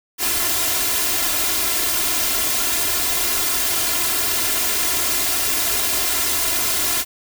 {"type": "noise with comb filter", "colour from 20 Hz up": "white", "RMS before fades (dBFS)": -20, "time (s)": [0.18, 7.05], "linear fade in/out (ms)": 50, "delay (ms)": 2.9, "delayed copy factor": 0.85, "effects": []}